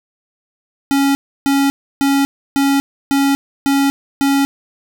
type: tone bursts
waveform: square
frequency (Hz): 277.2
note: C#4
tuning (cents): 0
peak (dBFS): -12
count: 7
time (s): 0.91-4.45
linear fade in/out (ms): 0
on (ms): 240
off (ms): 310
effects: none